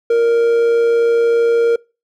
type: tone with amplitude modulation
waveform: triangle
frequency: 466.2 Hz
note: A#4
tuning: in tune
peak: -7 dBFS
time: 0.1-1.76 s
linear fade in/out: 5 ms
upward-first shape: sine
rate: 123 Hz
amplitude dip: 25%
effects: noise-tail reverb RT60 0.3 s tail -25 dB re dry